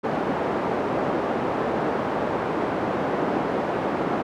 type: band-pass noise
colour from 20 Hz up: pink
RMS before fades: -25 dBFS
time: 0.03-4.23 s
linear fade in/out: 20 ms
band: 260 to 970 Hz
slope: 12 dB/octave
effects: none